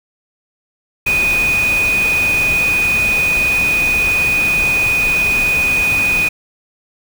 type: tone in noise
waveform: sine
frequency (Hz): 2482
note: D#7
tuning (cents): -5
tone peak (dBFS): -12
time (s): 1.06-6.29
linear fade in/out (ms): 10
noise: pink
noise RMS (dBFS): -24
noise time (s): 1.06-6.29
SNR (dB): +9
effects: none